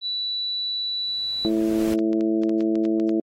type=tone; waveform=sine; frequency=3951 Hz; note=B7; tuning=in tune; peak=-24 dBFS; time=0.01-1.5 s; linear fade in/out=50 ms
type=noise with exponential growth; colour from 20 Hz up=pink; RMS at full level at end=-35 dBFS; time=0.51-1.94 s; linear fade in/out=2 ms; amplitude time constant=310 ms
type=harmonic tone; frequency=110 Hz; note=A2; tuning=in tune; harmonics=2 / 3 / 4 / 5 / 6; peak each=-26 / -20 / -31 / -35 / -34 dBFS; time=1.45-3.2 s; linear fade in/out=0 ms
type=clicks; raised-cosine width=0.2 ms; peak=-23 dBFS; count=12; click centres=1.816 / 1.938 / 1.99 / 2.131 / 2.209 / 2.435 / 2.494 / 2.607 / 2.755 / 2.852 / 2.999 / 3.093 s
effects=AAC 48 kbps